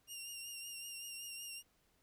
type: tone with vibrato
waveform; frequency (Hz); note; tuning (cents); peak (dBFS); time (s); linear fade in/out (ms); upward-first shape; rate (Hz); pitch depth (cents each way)
15% pulse; 2794; F7; 0; -38; 0.07-1.63; 50; triangle; 5.3; 39
effects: pink hiss -75 dBFS RMS until 2.02 s

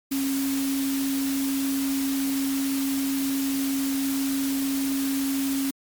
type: tone in noise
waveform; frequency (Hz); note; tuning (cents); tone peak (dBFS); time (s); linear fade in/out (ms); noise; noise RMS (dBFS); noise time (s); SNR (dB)
sine; 272.7; C#4; -28; -23; 0.11-5.71; 10; white; -33; 0.11-5.71; +7
effects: MP3 96 kbps

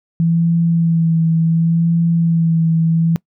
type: tone with vibrato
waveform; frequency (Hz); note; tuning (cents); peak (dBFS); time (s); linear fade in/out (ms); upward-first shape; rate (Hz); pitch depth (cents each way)
sine; 165.6; E3; +8; -11; 0.2-3.16; 0; sine; 0.69; 25
effects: noise-tail reverb RT60 0.1 s tail -23 dB re dry

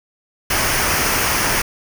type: noise with comb filter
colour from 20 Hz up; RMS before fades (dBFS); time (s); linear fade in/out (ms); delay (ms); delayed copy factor
pink; -18; 0.5-1.62; 5; 0.26; -0.55
effects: none

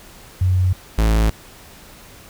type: tone pair in turn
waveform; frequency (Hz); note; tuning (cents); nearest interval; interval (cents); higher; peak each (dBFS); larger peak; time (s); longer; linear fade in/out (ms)
sine / 45% pulse; 92 / 54.29; F#2 / A1; -9 / -22; major sixth; 913; first; -13; neither; 0.41-0.73 / 0.98-1.3; neither; 5
effects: pink hiss -43 dBFS RMS until 2.29 s

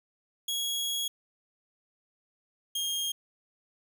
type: tone pair in turn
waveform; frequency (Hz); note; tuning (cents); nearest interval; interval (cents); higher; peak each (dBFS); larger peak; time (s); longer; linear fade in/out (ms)
sawtooth; 3322 / 3233; G#7 / G#7; 0 / -47; unison; 47; first; -26; neither; 0.48-1.08 / 2.75-3.12; first; 5
effects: none

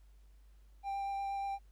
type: tone with vibrato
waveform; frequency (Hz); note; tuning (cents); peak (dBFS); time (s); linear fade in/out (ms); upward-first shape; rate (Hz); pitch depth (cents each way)
triangle; 791; G5; +15; -33; 0.83-1.59; 50; sine; 8.4; 9
effects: added 50 Hz sine -57 dBFS peak until 1.71 s + pink hiss -75 dBFS RMS until 1.71 s

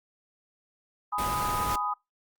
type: chord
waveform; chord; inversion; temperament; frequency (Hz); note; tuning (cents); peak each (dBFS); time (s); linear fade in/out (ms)
sine; G# minor; none; just; 830.6 / 996.7 / 1245.9; G#5 / B5 / D#6; 0 / +16 / +2; -33 / -33 / -29; 1.12-1.94; 10
type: noise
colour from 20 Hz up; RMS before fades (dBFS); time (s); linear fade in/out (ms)
pink; -33; 1.18-1.76; 5
effects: noise-tail reverb RT60 0.2 s tail -25 dB re dry + Opus 32 kbps

